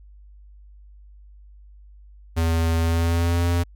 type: tone with pitch glide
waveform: square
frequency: 82.41 to 86.41 Hz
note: E2 to F2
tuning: 0 to -18 cents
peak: -19 dBFS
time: 2.36-3.64 s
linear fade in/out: 20 ms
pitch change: +82 cents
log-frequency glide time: 2.79-3.48 s
effects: added 50 Hz sine -44 dBFS peak until 3.75 s